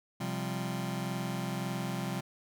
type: chord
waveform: sawtooth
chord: C suspended fourth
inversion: none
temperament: just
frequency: 130.81 / 174.42 / 196.22 Hz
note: C3 / F3 / G3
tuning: 0 / -2 / +2 cents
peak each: -33 dBFS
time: 0.2-2.21 s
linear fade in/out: 10 ms
effects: none